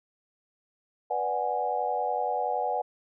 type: chord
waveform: sine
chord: G# half-diminished seventh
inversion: first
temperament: equal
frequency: 493.9 / 587.3 / 740 / 830.6 Hz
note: B4 / D5 / F#5 / G#5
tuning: 0 / 0 / 0 / 0 cents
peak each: -33 / -34 / -29 / -31 dBFS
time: 1.1-2.82 s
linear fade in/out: 10 ms
effects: none